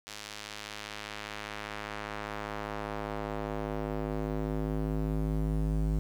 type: tone with band-pass filter sweep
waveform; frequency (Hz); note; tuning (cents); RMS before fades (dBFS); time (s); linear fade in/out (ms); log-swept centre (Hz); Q
square; 52.5; G#1; +19; -34; 0.07-5.99; 0; 5200 to 130; 0.76
effects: 9-bit